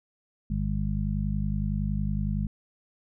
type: harmonic tone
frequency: 50.8 Hz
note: G#1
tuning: 38 cents flat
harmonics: 1 / 2 / 3 / 4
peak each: -29 / -33 / -31 / -31 dBFS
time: 0.5-2.47 s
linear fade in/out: 5 ms
effects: none